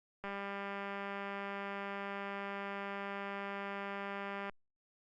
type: click train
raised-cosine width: 0.5 ms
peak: -27 dBFS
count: 848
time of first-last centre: 0.24-4.496 s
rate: 199 Hz
effects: Opus 48 kbps